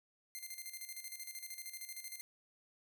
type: tone with tremolo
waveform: 5% pulse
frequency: 2093 Hz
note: C7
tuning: in tune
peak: -33 dBFS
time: 0.35-2.21 s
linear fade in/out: 0 ms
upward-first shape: square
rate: 13 Hz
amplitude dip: 65%
effects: none